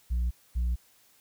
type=tone pair in turn; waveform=sine; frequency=60.1 / 60.1 Hz; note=B1 / B1; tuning=-46 / -46 cents; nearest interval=unison; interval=0 cents; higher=neither; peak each=-22 dBFS; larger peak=neither; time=0.1-0.31 / 0.55-0.76 s; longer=neither; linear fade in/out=20 ms; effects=tanh soft clip ceiling -24 dBFS + white hiss -62 dBFS RMS until 1.2 s